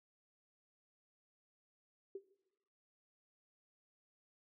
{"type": "tone with exponential decay", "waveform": "sine", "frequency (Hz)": 390, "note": "G4", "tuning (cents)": -9, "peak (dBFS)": -39, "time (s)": [2.15, 2.24], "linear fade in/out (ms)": 5, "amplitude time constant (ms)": 18, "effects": ["noise-tail reverb RT60 1.0 s tail -19 dB re dry"]}